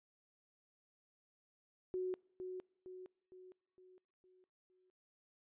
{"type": "tone with echo", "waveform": "sine", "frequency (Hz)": 368.9, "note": "F#4", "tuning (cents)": -5, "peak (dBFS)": -36, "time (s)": [1.94, 2.14], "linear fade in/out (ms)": 0, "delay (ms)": 460, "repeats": 6, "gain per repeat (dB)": -6, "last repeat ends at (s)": 4.9, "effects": ["noise-tail reverb RT60 0.8 s tail -25 dB re dry", "resampled to 8000 Hz"]}